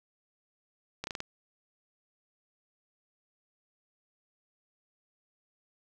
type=slowing click train; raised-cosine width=0.2 ms; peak=-18 dBFS; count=5; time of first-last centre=1.04-1.204 s; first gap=31 ms; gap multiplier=1.19; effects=none